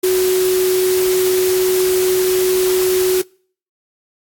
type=tone in noise; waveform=sine; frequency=370 Hz; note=F#4; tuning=in tune; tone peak=-12 dBFS; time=0.03-3.22 s; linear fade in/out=10 ms; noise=white; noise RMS=-23 dBFS; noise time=0.03-3.22 s; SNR=+8 dB; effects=noise-tail reverb RT60 0.5 s tail -26 dB re dry + AAC 64 kbps